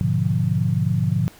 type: chord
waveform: sine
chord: G# diminished seventh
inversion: none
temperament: equal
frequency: 103.83 / 123.47 / 146.83 / 174.61 Hz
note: G#2 / B2 / D3 / F3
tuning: 0 / 0 / 0 / 0 cents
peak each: -23 dBFS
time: 0.01-1.28 s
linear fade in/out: 0 ms
effects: pink hiss -48 dBFS RMS until 1.39 s